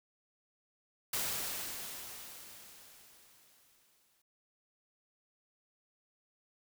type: noise with exponential decay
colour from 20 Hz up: white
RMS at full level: -34 dBFS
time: 1.13-4.22 s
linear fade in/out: 5 ms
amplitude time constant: 670 ms
effects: none